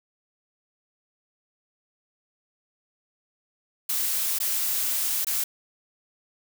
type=noise with dropouts; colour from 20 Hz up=blue; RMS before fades=-26 dBFS; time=3.89-5.44 s; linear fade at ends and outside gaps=5 ms; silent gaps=4.387-4.401 / 5.247-5.268 s; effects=none